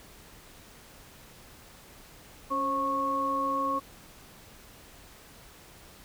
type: tone cluster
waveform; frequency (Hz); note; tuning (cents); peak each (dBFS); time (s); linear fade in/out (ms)
sine; 276.6 / 536 / 1099; C#4 / C5 / C#6; -4 / +42 / -15; -35 / -35 / -27; 2.5-3.8; 20
effects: pink hiss -52 dBFS RMS until 6.04 s